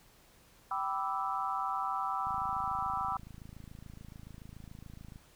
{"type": "chord", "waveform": "sine", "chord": "E minor seventh", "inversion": "first", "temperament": "equal with one note detuned", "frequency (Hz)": [777.2, 987.8, 1174.7, 1318.5], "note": ["G5", "B5", "D6", "E6"], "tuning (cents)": [-15, 0, 0, 0], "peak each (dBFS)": -37, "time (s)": [0.71, 3.17], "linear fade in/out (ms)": 2}
{"type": "click train", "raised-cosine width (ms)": 5, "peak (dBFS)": -36, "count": 79, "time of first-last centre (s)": [2.27, 5.159], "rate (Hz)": 27}
{"effects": ["pink hiss -62 dBFS RMS until 5.35 s"]}